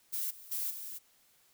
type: noise with level steps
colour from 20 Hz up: violet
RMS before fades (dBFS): -35 / -52 / -35 / -43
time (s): 0.12-0.99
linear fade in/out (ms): 20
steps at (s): 0.3 / 0.51 / 0.7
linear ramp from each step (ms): 10
effects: white hiss -67 dBFS RMS until 1.53 s